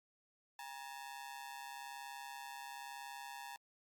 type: ring-modulated tone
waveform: sawtooth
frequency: 880 Hz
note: A5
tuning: in tune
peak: -40 dBFS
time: 0.59-3.56 s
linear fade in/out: 0 ms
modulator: 70.5 Hz
effects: Opus 48 kbps